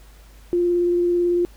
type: tone with vibrato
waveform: sine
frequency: 349.9 Hz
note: F4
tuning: 3 cents sharp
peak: -16 dBFS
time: 0.53-1.45 s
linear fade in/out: 0 ms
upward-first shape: sine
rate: 18 Hz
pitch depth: 11 cents each way
effects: added 51 Hz sine -44 dBFS peak until 1.56 s + pink hiss -53 dBFS RMS until 1.56 s